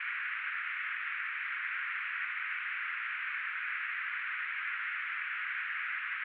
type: band-pass noise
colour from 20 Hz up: pink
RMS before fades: -37 dBFS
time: 0-6.24 s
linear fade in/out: 5 ms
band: 1400 to 2400 Hz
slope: 48 dB/octave
effects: none